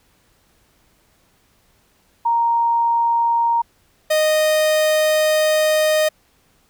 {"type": "tone pair in turn", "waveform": ["sine", "45% pulse"], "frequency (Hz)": [932.3, 618.8], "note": ["A#5", "D#5"], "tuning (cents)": [0, -10], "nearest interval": "perfect fifth", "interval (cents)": 710, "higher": "first", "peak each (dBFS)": -14, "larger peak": "neither", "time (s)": [[2.25, 3.62], [4.1, 6.09]], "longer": "second", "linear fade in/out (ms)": 10, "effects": ["pink hiss -59 dBFS RMS until 6.69 s"]}